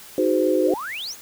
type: chord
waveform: sine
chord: Ab dominant seventh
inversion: second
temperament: equal with one note detuned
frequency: 311.1 / 370 / 415.3 / 514.6 Hz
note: Eb4 / Gb4 / Ab4 / C5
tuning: 0 / 0 / 0 / -29 cents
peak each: -22 / -21 / -27 / -21 dBFS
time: 0.18-0.74 s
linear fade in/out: 2 ms
type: exponential sweep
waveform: sine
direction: up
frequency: 341.7 to 7100 Hz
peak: -28 dBFS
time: 0.58-1.16 s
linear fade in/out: 50 ms
effects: white hiss -43 dBFS RMS until 1.21 s